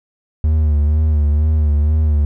triangle tone with vibrato, 75.6 Hz, D#2, 49 cents flat, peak -9 dBFS, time 0.44-2.25 s, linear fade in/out 0 ms, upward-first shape sine, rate 2.1 Hz, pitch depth 57 cents each way, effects none

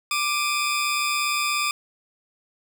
20% pulse tone pair together, 1180 / 2497 Hz, D6 / D#7, +8 / +6 cents, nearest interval octave + minor second, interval 1298 cents, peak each -19 / -21 dBFS, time 0.11-1.71 s, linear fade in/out 2 ms, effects none

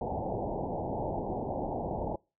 white low-pass noise, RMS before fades -34 dBFS, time 0.01-2.16 s, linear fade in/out 5 ms, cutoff 890 Hz, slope 96 dB/octave, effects noise-tail reverb RT60 0.3 s tail -25 dB re dry

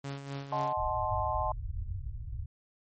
sawtooth tone with tremolo, 139.1 Hz, C#3, 6 cents sharp, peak -31 dBFS, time 0.04-0.73 s, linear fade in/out 5 ms, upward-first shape sine, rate 4 Hz, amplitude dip 60%
sine chord, D# diminished seventh, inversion none, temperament equal with one note detuned, 622.3 / 740 / 869.9 / 1046.5 Hz, D#5 / F#5 / A5 / C6, 0 / 0 / -20 / 0 cents, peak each -35 / -36 / -33 / -34 dBFS, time 0.52-1.52 s, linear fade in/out 2 ms
white low-pass noise, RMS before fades -37 dBFS, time 0.77-2.46 s, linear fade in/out 5 ms, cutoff 110 Hz, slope 48 dB/octave
effects MP3 32 kbps

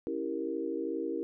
sine chord, C# diminished seventh, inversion none, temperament equal, 277.2 / 329.6 / 392 / 466.2 Hz, C#4 / E4 / G4 / Bb4, 0 / 0 / 0 / 0 cents, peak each -39 / -35 / -38 / -37 dBFS, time 0.07-1.23 s, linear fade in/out 0 ms, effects none

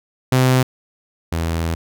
sawtooth tone pair in turn, 128.8 / 82.61 Hz, C3 / E2, -27 / +4 cents, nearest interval minor sixth, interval 769 cents, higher first, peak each -8 / -15 dBFS, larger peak first, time 0.32-0.63 / 1.32-1.75 s, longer second, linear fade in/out 5 ms, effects none

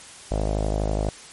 sawtooth tone with low-pass filter, 52.2 Hz, G#1, 10 cents sharp, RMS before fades -24 dBFS, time 0.31-1.09 s, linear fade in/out 0 ms, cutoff 640 Hz, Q 3.6, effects white hiss -43 dBFS RMS until 1.32 s + MP3 48 kbps

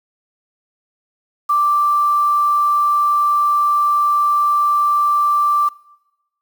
sine tone with quantisation, 1174.7 Hz, D6, in tune, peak -12 dBFS, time 1.49-5.69 s, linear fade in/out 10 ms, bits 6, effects noise-tail reverb RT60 1.0 s tail -22 dB re dry

